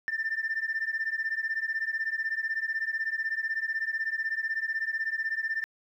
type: beating tone pair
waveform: sine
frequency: 1779 / 1795 Hz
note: A6 / A6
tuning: +19 / +34 cents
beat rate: 16 Hz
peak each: -30 dBFS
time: 0.08-5.64 s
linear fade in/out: 0 ms
effects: tanh soft clip ceiling -23 dBFS + 11-bit